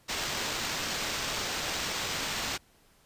white noise with sample-and-hold, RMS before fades -33 dBFS, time 0.08-2.58 s, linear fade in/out 20 ms, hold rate 11025 Hz, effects pink hiss -63 dBFS RMS until 3.05 s + resampled to 32000 Hz

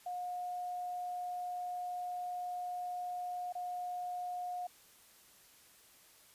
sine tone with dropouts, 718 Hz, F5, 48 cents sharp, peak -37 dBFS, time 0.06-4.67 s, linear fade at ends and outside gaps 5 ms, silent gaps 3.525-3.551 s, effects white hiss -62 dBFS RMS until 6.34 s + resampled to 32000 Hz

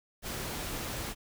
pink noise, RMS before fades -37 dBFS, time 0.22-1.15 s, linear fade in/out 50 ms, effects none

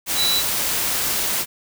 sine tone in noise, 3951 Hz, B7, in tune, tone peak -18 dBFS, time 0.15-0.43 s, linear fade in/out 50 ms, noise white, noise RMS -22 dBFS, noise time 0.06-1.46 s, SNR +1 dB, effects none

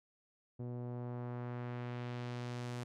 sawtooth tone with low-pass filter sweep, 122 Hz, B2, 21 cents flat, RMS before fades -42 dBFS, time 0.59-2.84 s, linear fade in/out 10 ms, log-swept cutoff 460 to 9300 Hz, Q 0.87, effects none

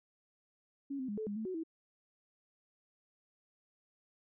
sine tone with pitch steps, 277.8 / 259.7 / 206.3 / 435.2 / 204.5 / 220.1 / 371.2 / 324.8 Hz, C#4 / C4 / G#3 / A4 / G#3 / A3 / F#4 / E4, +4 / -13 / -11 / -19 / -26 / +1 / +6 / -26 cents, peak -36 dBFS, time 0.9-1.636 s, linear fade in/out 10 ms, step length 92 ms, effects none

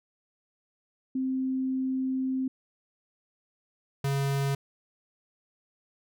sine / square tone pair in turn, 261.6 / 138.58 Hz, C4 / C#3, 0 / 0 cents, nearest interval major seventh, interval 1100 cents, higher first, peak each -26 dBFS, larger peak neither, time 1.15-2.48 / 4.04-4.55 s, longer first, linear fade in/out 5 ms, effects none

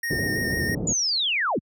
square tone with vibrato, 1845 Hz, A#6, 18 cents flat, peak -26 dBFS, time 0.03-0.75 s, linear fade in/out 5 ms, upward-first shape square, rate 6.1 Hz, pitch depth 17 cents each way
pink low-pass noise, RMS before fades -26 dBFS, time 0.1-0.93 s, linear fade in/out 5 ms, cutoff 500 Hz, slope 24 dB/octave
sine linear sweep, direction down, 7040 to 130.81 Hz, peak -21 dBFS, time 0.87-1.59 s, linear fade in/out 5 ms
effects high-pass 80 Hz 12 dB/octave

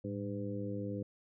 harmonic tone with a mistuned harmonic, 100.9 Hz, G#2, 49 cents flat, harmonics 1 / 2 / 3 / 4 / 5, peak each -41 / -41 / -42 / -47 / -43 dBFS, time 0.04-1.03 s, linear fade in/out 5 ms, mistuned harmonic 1, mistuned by +120 cents, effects none

